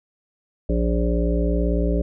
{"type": "harmonic tone with a mistuned harmonic", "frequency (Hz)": 58.27, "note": "A#1", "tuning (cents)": 0, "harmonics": [1, 3, 5, 7, 9, 10], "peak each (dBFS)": [-20, -25, -27, -28, -30, -30], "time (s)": [0.69, 2.02], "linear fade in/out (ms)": 5, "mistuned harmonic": 1, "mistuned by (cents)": -24, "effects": []}